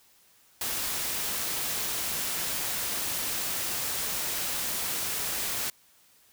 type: noise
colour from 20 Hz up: white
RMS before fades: -31 dBFS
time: 0.61-5.7 s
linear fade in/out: 2 ms
effects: white hiss -61 dBFS RMS until 6.32 s